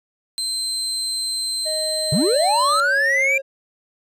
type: tone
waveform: 30% pulse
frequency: 4110 Hz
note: C8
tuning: 32 cents flat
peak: -19 dBFS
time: 0.38-2.8 s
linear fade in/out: 0 ms
type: tone with pitch glide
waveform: triangle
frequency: 622.3 to 541.7 Hz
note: D#5 to C#5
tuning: 0 to -40 cents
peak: -23 dBFS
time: 1.65-3.42 s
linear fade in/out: 20 ms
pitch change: -240 cents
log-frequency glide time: 2.07-3.17 s
type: linear sweep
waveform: triangle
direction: up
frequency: 120 to 2394 Hz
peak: -14 dBFS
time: 2.12-3.38 s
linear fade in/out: 5 ms
effects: resampled to 32000 Hz